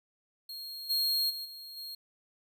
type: tone with level steps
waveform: 45% pulse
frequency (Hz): 4250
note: C8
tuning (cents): +26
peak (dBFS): -39 / -26 / -36 / -43 / -39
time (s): 0.49-1.95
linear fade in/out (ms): 5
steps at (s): 0.89 / 1.29 / 1.44 / 1.76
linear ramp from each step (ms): 20
effects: none